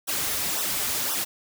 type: noise with flanger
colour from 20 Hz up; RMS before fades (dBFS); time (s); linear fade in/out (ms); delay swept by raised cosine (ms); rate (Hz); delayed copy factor
white; -27; 0.07-1.25; 20; 0.43 to 6.13; 1.9; -0.8
effects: none

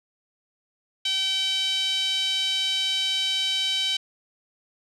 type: tone with band-pass filter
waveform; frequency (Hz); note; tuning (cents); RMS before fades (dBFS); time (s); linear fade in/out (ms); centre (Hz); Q
5% pulse; 768; G5; -36; -25; 1.05-3.97; 5; 3300; 5
effects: none

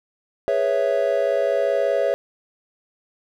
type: chord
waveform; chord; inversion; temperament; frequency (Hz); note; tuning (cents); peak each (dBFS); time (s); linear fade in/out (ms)
triangle; C# minor seventh; second; equal; 415.3 / 493.9 / 554.4 / 659.3; G#4 / B4 / C#5 / E5; 0 / 0 / 0 / 0; -24 / -24 / -19 / -21; 0.48-2.14; 0
effects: none

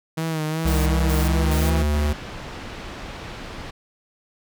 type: tone with vibrato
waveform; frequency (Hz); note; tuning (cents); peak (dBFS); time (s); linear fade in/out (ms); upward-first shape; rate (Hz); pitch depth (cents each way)
sawtooth; 158.4; D#3; +31; -19; 0.17-1.83; 10; sine; 2.7; 50
type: tone with pitch glide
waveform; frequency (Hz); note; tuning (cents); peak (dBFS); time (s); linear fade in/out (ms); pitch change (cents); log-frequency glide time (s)
square; 66 to 74.08; C2 to D2; +16 to +16; -19; 0.65-2.13; 5; +200; 1.12-1.75
type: noise bursts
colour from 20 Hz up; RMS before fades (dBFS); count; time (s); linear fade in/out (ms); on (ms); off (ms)
white; -33; 3; 0.67-1.7; 5; 190; 230
type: low-pass noise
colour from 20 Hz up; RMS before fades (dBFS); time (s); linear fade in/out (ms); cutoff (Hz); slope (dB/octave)
pink; -35; 1.93-3.71; 10; 3800; 12
effects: none

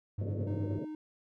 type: tone with tremolo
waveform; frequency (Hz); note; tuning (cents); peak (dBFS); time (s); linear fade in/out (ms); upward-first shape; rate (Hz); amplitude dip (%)
triangle; 100.7; G2; +47; -29; 0.18-0.79; 5; sine; 9.6; 45
type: band-pass noise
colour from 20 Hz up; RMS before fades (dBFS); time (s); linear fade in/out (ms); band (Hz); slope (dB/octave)
pink; -40; 0.21-0.85; 5; 130 to 600; 96
type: tone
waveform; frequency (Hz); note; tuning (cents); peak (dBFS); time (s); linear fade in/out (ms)
triangle; 308.3; D#4; -16; -36; 0.47-0.95; 2
effects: none

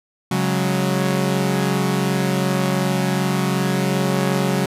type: chord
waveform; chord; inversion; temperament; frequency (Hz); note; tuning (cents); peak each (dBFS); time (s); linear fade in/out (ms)
sawtooth; C# suspended fourth; none; equal; 138.59 / 185 / 207.7; C#3 / F#3 / G#3; 0 / 0 / 0; -18 / -16 / -22; 0.31-4.66; 5
effects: resampled to 32000 Hz

